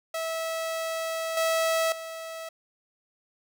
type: tone with level steps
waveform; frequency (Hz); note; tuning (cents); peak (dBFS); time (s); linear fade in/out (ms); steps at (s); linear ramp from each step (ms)
sawtooth; 651; E5; -22; -25 / -19 / -32; 0.14-2.49; 5; 1.37 / 1.92; 2
effects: none